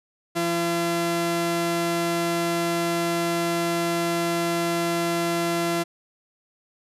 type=tone pair together; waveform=sawtooth; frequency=170 / 340 Hz; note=F3 / F4; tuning=-46 / -46 cents; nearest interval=octave; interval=1200 cents; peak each=-25 / -18 dBFS; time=0.35-5.84 s; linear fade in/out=20 ms; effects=resampled to 32000 Hz